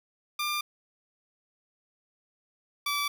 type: tone pair in turn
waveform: 15% pulse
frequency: 1195 / 1155.6 Hz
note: D6 / D6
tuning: +30 / -28 cents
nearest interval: minor second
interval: 58 cents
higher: first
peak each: -22 / -21 dBFS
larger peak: second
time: 0.39-0.61 / 2.86-3.08 s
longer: neither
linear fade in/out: 5 ms
effects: none